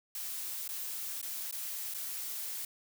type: noise with dropouts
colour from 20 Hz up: blue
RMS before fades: -39 dBFS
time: 0.15-2.65 s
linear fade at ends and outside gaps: 2 ms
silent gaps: 0.678-0.689 / 1.215-1.227 / 1.512-1.525 / 1.939-1.945 s
effects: none